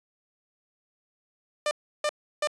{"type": "tone bursts", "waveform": "sawtooth", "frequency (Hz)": 598, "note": "D5", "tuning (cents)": 31, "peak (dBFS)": -20, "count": 3, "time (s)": [1.66, 2.473], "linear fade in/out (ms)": 2, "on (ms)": 51, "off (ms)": 330, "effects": ["resampled to 22050 Hz"]}